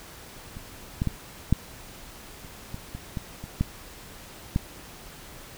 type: clicks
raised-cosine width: 5 ms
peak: -26 / -12 / -12 / -6 / -30 / -22 / -23 / -17 / -25 / -10 / -10 dBFS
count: 11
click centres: 0.569 / 1.019 / 1.073 / 1.526 / 2.448 / 2.744 / 2.95 / 3.172 / 3.44 / 3.61 / 4.561 s
effects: pink hiss -45 dBFS RMS until 5.57 s